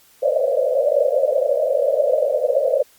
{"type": "band-pass noise", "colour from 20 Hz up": "white", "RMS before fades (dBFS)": -18, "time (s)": [0.22, 2.83], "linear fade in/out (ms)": 10, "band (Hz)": [500, 620], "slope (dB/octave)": 96, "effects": ["white hiss -53 dBFS RMS until 2.98 s", "Opus 48 kbps"]}